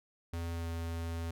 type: tone with pitch glide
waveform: square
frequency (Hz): 84.2 to 83.33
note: E2 to E2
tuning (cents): +37 to +19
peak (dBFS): -36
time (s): 0.33-1.31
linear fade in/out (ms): 5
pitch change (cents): -18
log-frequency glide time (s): 0.53-0.67
effects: none